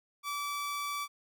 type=tone; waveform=sawtooth; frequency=1155 Hz; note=D6; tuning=29 cents flat; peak=-30 dBFS; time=0.23-1.08 s; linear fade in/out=50 ms; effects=none